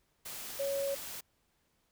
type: tone in noise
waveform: sine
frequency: 555 Hz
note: C#5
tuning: 2 cents sharp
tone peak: -31 dBFS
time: 0.59-0.95 s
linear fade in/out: 10 ms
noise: white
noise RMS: -43 dBFS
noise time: 0.25-1.21 s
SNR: +9 dB
effects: pink hiss -75 dBFS RMS until 1.91 s